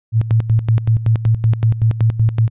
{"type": "tone with tremolo", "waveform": "sine", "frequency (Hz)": 112.5, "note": "A2", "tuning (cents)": 39, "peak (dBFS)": -9, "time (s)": [0.12, 2.5], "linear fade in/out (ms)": 50, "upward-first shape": "square", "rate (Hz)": 5.3, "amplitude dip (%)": 75, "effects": ["resampled to 8000 Hz"]}